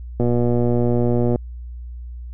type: click train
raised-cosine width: 2 ms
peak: -7 dBFS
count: 140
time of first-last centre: 0.2-1.358 s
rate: 120 Hz
effects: added 60 Hz sine -30 dBFS peak until 2.33 s